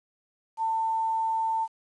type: tone with quantisation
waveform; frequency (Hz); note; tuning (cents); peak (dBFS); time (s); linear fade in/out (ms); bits
sine; 895; A5; +29; -24; 0.57-1.68; 50; 9
effects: resampled to 22050 Hz